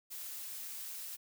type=noise; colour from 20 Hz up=blue; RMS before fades=-44 dBFS; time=0.1-1.17 s; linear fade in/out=20 ms; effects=none